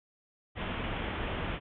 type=low-pass noise; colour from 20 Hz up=pink; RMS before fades=-35 dBFS; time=0.55-1.6 s; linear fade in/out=50 ms; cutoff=3400 Hz; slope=96 dB/octave; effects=none